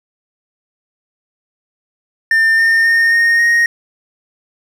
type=tone with pitch steps; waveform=triangle; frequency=1800 / 1816.7 / 1833.6 / 1850.6 / 1867.8 Hz; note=A6 / A#6 / A#6 / A#6 / A#6; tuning=+39 / -45 / -29 / -13 / +3 cents; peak=-7 dBFS; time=2.31-3.66 s; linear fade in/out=2 ms; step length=270 ms; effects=none